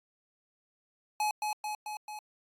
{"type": "tone with echo", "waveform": "square", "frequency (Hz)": 847, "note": "G#5", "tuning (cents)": 34, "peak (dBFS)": -28, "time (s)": [1.2, 1.31], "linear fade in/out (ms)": 2, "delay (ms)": 220, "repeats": 4, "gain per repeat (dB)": -3, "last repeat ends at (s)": 2.19, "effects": ["AAC 48 kbps"]}